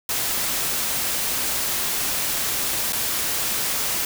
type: noise with dropouts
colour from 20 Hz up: white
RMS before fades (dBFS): -24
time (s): 0.09-4.05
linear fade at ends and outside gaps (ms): 2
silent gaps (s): 2.924-2.93
effects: none